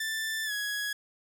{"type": "tone with pitch glide", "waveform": "sawtooth", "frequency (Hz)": [1769, 1669.7], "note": ["A6", "G#6"], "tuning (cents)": [9, 9], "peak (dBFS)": -27, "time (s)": [0, 0.93], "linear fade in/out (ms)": 5, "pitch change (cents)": -100, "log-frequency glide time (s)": [0.45, 0.52], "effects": []}